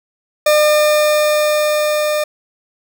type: tone with level ramp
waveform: 40% pulse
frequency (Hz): 603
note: D5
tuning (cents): +46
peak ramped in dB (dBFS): -8 to -14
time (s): 0.46-2.24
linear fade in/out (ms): 5
effects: none